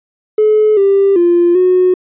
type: tone with pitch steps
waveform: triangle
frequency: 428.3 / 394.5 / 346.9 / 365.9 Hz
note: A4 / G4 / F4 / F#4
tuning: -47 / +11 / -12 / -19 cents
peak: -3 dBFS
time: 0.38-1.94 s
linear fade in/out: 5 ms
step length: 390 ms
effects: tanh soft clip ceiling -4 dBFS + resampled to 8000 Hz